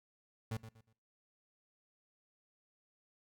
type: tone with echo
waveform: 35% pulse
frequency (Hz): 111.3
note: A2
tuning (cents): +20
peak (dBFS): -35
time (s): 0.51-0.57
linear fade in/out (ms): 5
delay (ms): 120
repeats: 3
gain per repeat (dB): -11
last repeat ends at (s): 0.93
effects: noise-tail reverb RT60 0.4 s tail -21 dB re dry